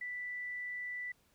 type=tone; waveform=sine; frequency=1975.5 Hz; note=B6; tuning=in tune; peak=-38 dBFS; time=0.01-1.12 s; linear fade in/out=5 ms; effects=pink hiss -71 dBFS RMS until 1.34 s